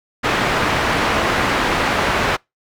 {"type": "low-pass noise", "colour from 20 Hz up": "white", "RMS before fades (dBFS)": -18, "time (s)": [0.23, 2.37], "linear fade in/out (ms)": 20, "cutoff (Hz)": 1800, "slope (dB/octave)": 12, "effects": ["noise-tail reverb RT60 0.2 s tail -26 dB re dry"]}